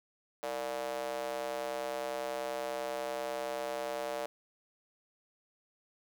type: tone with high-pass filter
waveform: square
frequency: 65.1 Hz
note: C2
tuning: 8 cents flat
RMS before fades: -37 dBFS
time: 0.43-4.26 s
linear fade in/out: 0 ms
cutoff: 570 Hz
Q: 3.5
effects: none